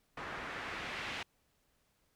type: noise with low-pass filter sweep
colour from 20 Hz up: white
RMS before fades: -42 dBFS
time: 0.17-1.23 s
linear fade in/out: 5 ms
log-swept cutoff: 1500 to 2700 Hz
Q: 1.3
effects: pink hiss -75 dBFS RMS until 2.15 s